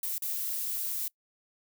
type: noise with dropouts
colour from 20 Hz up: violet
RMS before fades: -33 dBFS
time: 0.03-1.08 s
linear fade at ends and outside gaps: 2 ms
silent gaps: 0.181-0.221 s
effects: noise-tail reverb RT60 0.1 s tail -24 dB re dry